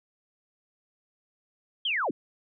sine linear sweep, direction down, 3322 to 190 Hz, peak -25 dBFS, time 1.85-2.11 s, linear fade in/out 5 ms, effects none

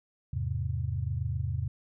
sine chord, E augmented, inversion none, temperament equal, 82.41 / 103.83 / 130.81 Hz, E2 / G#2 / B#2, 0 / 0 / 0 cents, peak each -33 dBFS, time 0.33-1.68 s, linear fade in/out 5 ms, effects none

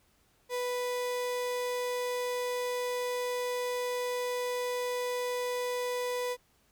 35% pulse tone, 493.9 Hz, B4, in tune, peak -29 dBFS, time 0.49-6.37 s, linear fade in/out 50 ms, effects pink hiss -68 dBFS RMS until 6.71 s

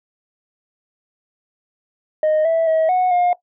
sine tone with pitch steps, 619 / 656 / 640 / 734 / 712 Hz, D#5 / E5 / D#5 / F#5 / F5, -9 / -9 / +49 / -14 / +33 cents, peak -11 dBFS, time 2.23-3.33 s, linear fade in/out 2 ms, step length 220 ms, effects noise-tail reverb RT60 0.1 s tail -17 dB re dry + tanh soft clip ceiling -12 dBFS

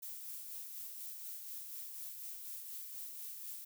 violet noise with tremolo, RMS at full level -45 dBFS, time 0.02-3.65 s, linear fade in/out 10 ms, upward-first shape sine, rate 4.1 Hz, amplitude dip 35%, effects none

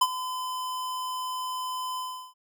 square tone with ADSR envelope, 1017 Hz, C6, 50 cents flat, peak -17 dBFS, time 0.01-2.34 s, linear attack 8 ms, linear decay 48 ms, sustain -14 dB, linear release 360 ms, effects none

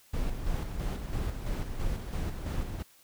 brown noise with tremolo, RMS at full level -31 dBFS, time 0.13-2.83 s, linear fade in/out 10 ms, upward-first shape square, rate 3 Hz, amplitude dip 45%, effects white hiss -60 dBFS RMS until 3.03 s

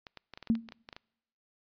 clicks, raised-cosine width 0.2 ms, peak -27 dBFS, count 12, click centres 0.068 / 0.173 / 0.337 / 0.375 / 0.427 / 0.473 / 0.553 / 0.688 / 0.722 / 0.889 / 0.928 / 0.965 s
sine tone with exponential decay, 227.4 Hz, A#3, 43 cents flat, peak -19 dBFS, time 0.5-0.71 s, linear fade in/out 0 ms, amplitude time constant 44 ms
effects noise-tail reverb RT60 0.9 s tail -26 dB re dry + resampled to 11025 Hz

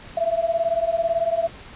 sine beating tone pair, 659.3 / 677.3 Hz, E5 / E5, 0 / +47 cents, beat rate 18 Hz, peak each -22 dBFS, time 0.17-1.48 s, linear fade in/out 5 ms, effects pink hiss -42 dBFS RMS until 1.75 s + resampled to 8000 Hz

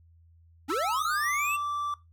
square linear sweep, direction up, 246.9 to 2758 Hz, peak -29 dBFS, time 0.68-1.57 s, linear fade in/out 20 ms
triangle tone with pitch glide, 1318.5 to 1167.9 Hz, E6 to D6, 0 to -10 cents, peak -27 dBFS, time 0.7-1.94 s, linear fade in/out 2 ms, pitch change -210 cents, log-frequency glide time 0.84-1.29 s
effects noise-tail reverb RT60 0.2 s tail -17 dB re dry + added 83 Hz sine -55 dBFS peak until 2.12 s

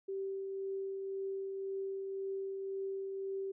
sine tone with tremolo, 388.5 Hz, G4, 16 cents flat, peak -35 dBFS, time 0.08-3.52 s, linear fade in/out 10 ms, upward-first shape triangle, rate 1.9 Hz, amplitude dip 30%, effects none

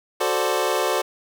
25% pulse chord, D dominant seventh, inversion first, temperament equal, 370 / 440 / 523.3 / 587.3 Hz, F#4 / A4 / C5 / D5, 0 / 0 / 0 / 0 cents, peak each -22 dBFS, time 0.2-1.02 s, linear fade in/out 10 ms, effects none

